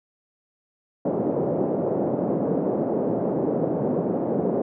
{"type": "band-pass noise", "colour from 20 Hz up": "white", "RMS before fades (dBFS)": -24, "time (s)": [1.05, 4.62], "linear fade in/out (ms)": 5, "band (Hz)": [150, 560], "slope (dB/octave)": 24, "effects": []}